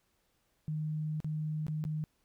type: tone with dropouts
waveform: sine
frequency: 154.1 Hz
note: D#3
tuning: 16 cents flat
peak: -32 dBFS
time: 0.68-2.04 s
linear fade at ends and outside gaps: 0 ms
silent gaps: 1.203-1.245 / 1.667-1.682 / 1.84-1.851 s
effects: pink hiss -75 dBFS RMS until 2.24 s